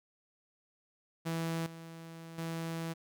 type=tone with level steps; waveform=sawtooth; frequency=164.6 Hz; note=E3; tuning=2 cents flat; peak=-29 / -42 / -32 dBFS; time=1.25-2.94 s; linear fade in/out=20 ms; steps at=1.66 / 2.38 s; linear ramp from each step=5 ms; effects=none